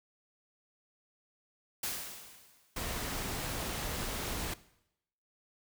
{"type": "noise with exponential decay", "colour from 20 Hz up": "white", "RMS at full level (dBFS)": -34, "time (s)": [1.83, 2.8], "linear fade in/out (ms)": 5, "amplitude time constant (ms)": 210}
{"type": "noise", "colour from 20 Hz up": "pink", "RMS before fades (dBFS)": -37, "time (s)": [2.76, 4.54], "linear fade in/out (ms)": 5}
{"effects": ["noise-tail reverb RT60 0.8 s tail -18 dB re dry"]}